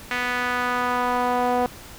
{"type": "tone with band-pass filter sweep", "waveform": "sawtooth", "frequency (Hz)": 246.9, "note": "B3", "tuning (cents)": 0, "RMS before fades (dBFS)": -23, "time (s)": [0.11, 1.66], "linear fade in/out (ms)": 0, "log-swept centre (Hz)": [2000, 680], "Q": 1.9, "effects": ["pink hiss -42 dBFS RMS until 1.98 s"]}